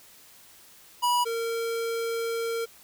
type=tone pair in turn; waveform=square; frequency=974 / 459.7 Hz; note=B5 / A#4; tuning=-24 / -24 cents; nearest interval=octave + minor second; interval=1300 cents; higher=first; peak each=-22 / -28 dBFS; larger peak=first; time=1.02-1.25 / 1.25-2.66 s; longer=second; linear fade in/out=20 ms; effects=white hiss -53 dBFS RMS until 2.83 s